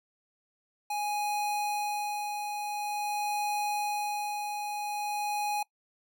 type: tone with tremolo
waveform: square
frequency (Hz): 830.6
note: G#5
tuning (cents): 0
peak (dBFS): -29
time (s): 0.9-5.63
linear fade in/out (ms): 5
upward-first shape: sine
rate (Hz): 0.47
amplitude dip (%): 40
effects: noise-tail reverb RT60 0.1 s tail -23 dB re dry